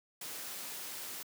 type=noise; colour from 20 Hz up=white; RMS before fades=-43 dBFS; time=0.21-1.23 s; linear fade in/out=5 ms; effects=high-pass 150 Hz 12 dB/octave